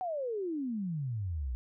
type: exponential sweep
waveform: sine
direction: down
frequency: 760 to 58.27 Hz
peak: -32 dBFS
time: 0.01-1.55 s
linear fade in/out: 0 ms
effects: none

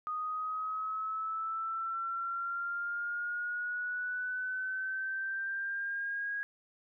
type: exponential sweep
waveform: sine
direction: up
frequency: 1237 to 1648 Hz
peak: -33 dBFS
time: 0.07-6.43 s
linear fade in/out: 0 ms
effects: none

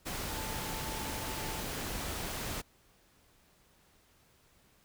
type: tone in noise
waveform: sine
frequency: 880 Hz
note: A5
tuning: in tune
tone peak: -45 dBFS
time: 0.29-1.62 s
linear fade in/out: 20 ms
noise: pink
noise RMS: -38 dBFS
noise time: 0.05-2.62 s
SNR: -10 dB
effects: pink hiss -66 dBFS RMS until 4.84 s

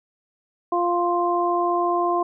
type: harmonic tone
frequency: 349.2 Hz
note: F4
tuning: in tune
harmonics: 1 / 2 / 3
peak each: -23 / -23 / -23 dBFS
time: 0.72-2.23 s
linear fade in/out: 5 ms
effects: none

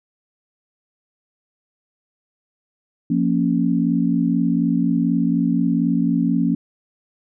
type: chord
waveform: sine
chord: Bb minor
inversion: second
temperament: equal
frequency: 174.61 / 233.1 / 277.2 Hz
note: F3 / Bb3 / Db4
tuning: 0 / 0 / 0 cents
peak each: -20 dBFS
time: 3.1-6.55 s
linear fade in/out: 5 ms
effects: none

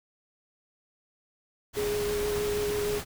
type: noise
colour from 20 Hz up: pink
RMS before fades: -35 dBFS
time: 1.73-3.05 s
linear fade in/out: 50 ms
type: tone with vibrato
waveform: sine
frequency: 415.3 Hz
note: G#4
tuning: in tune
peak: -27 dBFS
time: 1.76-3 s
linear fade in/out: 20 ms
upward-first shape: triangle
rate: 6.3 Hz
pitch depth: 14 cents each way
effects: none

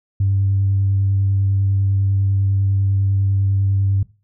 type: tone with vibrato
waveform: sine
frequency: 98 Hz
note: G2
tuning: in tune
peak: -13 dBFS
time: 0.2-4.03 s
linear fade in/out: 5 ms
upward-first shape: square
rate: 10 Hz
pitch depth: 10 cents each way
effects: noise-tail reverb RT60 0.3 s tail -18 dB re dry + tanh soft clip ceiling -9 dBFS

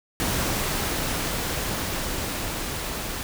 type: noise with level ramp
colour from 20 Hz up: pink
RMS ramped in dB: -25 to -31 dBFS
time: 0.2-3.23 s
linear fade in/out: 0 ms
effects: none

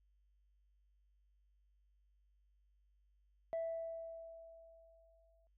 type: tone with exponential decay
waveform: sine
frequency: 659.3 Hz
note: E5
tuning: in tune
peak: -34 dBFS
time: 3.53-5.47 s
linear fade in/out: 0 ms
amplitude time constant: 420 ms
effects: tanh soft clip ceiling -34 dBFS + added 50 Hz sine -70 dBFS peak until 5.57 s

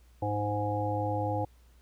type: harmonic tone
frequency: 103.83 Hz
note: G#2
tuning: in tune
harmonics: 1 / 3 / 5 / 7 / 8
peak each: -32 / -36 / -34 / -37 / -34 dBFS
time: 0.22-1.45 s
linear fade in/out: 5 ms
effects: added 60 Hz sine -56 dBFS peak until 1.81 s + pink hiss -67 dBFS RMS until 1.81 s

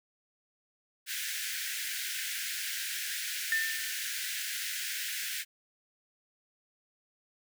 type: high-pass noise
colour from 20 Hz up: pink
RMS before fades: -36 dBFS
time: 1.06-5.45 s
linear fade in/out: 50 ms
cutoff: 1500 Hz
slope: 96 dB/octave
type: tone with exponential decay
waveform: sine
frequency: 1794 Hz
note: A6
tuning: 33 cents sharp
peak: -24 dBFS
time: 3.52-4.21 s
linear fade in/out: 1 ms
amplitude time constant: 150 ms
effects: none

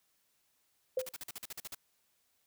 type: tone with exponential decay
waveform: sine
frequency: 515 Hz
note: C5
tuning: 28 cents flat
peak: -26 dBFS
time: 0.97-1.12 s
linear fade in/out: 5 ms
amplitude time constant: 31 ms
type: noise bursts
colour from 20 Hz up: white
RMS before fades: -43 dBFS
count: 11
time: 0.99-1.747 s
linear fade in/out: 2 ms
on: 27 ms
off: 46 ms
effects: white hiss -75 dBFS RMS until 2.46 s

